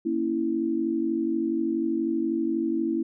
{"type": "chord", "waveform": "sine", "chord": "A# diminished", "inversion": "none", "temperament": "equal", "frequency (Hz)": [233.1, 277.2, 329.6], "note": ["A#3", "C#4", "E4"], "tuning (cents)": [0, 0, 0], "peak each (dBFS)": [-30, -30, -25], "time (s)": [0.05, 3.03], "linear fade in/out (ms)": 10, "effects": []}